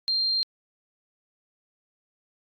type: tone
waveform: sine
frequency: 4183 Hz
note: C8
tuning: 1 cent flat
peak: -22 dBFS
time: 0.08-0.43 s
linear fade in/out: 0 ms
effects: AAC 48 kbps